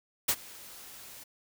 white noise with ADSR envelope, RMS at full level -24 dBFS, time 0.28-1.24 s, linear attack 12 ms, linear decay 57 ms, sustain -24 dB, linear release 10 ms, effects none

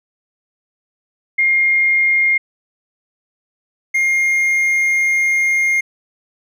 sine / triangle tone pair in turn, 2126 / 2126 Hz, C7 / C7, +27 / +27 cents, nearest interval unison, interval 0 cents, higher neither, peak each -11 dBFS, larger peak neither, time 1.38-2.38 / 3.94-5.81 s, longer second, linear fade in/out 10 ms, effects none

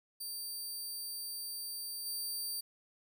15% pulse tone with level steps, 4650 Hz, D8, 18 cents flat, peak -33 / -30 dBFS, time 0.2-2.61 s, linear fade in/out 10 ms, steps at 2.05 s, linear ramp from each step 20 ms, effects none

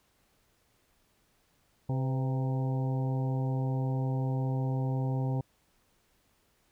harmonic tone with a mistuned harmonic, 132.2 Hz, C3, 18 cents sharp, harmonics 1 / 2 / 3 / 4 / 5 / 6 / 7, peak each -28 / -37 / -43 / -42 / -48 / -44 / -47 dBFS, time 1.89-5.41 s, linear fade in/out 5 ms, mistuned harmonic 4, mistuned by -52 cents, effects pink hiss -70 dBFS RMS until 6.71 s

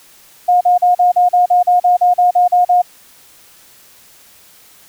sine tone bursts, 716 Hz, F5, 43 cents sharp, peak -7 dBFS, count 14, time 0.48-2.82 s, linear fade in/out 10 ms, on 130 ms, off 40 ms, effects white hiss -45 dBFS RMS until 4.88 s

